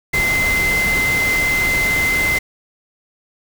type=tone in noise; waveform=sine; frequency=2066 Hz; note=C7; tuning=22 cents flat; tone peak=-15 dBFS; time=0.13-2.39 s; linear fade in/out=10 ms; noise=pink; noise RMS=-23 dBFS; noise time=0.13-2.39 s; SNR=+5 dB; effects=none